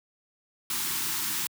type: band-stop noise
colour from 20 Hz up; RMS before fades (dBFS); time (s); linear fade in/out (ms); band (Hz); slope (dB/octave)
white; -30; 0.7-1.47; 2; 390 to 840; 96
effects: high-pass 100 Hz 12 dB/octave